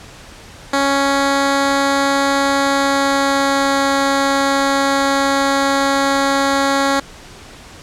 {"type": "tone with pitch glide", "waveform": "10% pulse", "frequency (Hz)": [277.2, 275.6], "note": ["C#4", "C#4"], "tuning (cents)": [0, -10], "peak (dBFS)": -5, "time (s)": [0.73, 7], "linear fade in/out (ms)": 5, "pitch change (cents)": -10, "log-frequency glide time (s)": [2.52, 3.82], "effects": ["pink hiss -38 dBFS RMS until 7.82 s", "low-pass 8000 Hz 12 dB/octave"]}